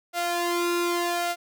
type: tone with flanger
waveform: sawtooth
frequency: 347.1 Hz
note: F4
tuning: 11 cents flat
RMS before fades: -26 dBFS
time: 0.13-1.36 s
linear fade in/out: 50 ms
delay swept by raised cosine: 1.5 to 2.1 ms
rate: 0.82 Hz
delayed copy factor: +0.8
effects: none